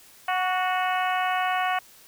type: harmonic tone with a mistuned harmonic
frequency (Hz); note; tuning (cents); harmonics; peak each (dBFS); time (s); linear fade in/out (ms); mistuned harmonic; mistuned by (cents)
367.8; F#4; -10; 2 / 3 / 4 / 5 / 6 / 7 / 8; -25 / -29 / -31 / -33 / -35 / -36 / -37; 0.28-1.79; 5; 3; +26
effects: white hiss -52 dBFS RMS until 2.07 s